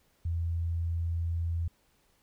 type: tone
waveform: sine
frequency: 84 Hz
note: E2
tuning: 33 cents sharp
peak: -28 dBFS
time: 0.25-1.68 s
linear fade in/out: 5 ms
effects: pink hiss -69 dBFS RMS until 2.22 s